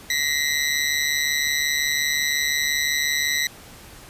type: ring-modulated tone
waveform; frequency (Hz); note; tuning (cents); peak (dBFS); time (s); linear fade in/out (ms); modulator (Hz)
20% pulse; 1975.5; B6; 0; -12; 0.1-3.47; 2; 72.8
effects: pink hiss -44 dBFS RMS until 4.09 s + resampled to 32000 Hz